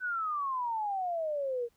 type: exponential sweep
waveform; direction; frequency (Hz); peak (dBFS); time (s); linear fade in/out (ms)
sine; down; 1524 to 462.6; -30; 0-1.69; 50
effects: pink hiss -72 dBFS RMS until 1.76 s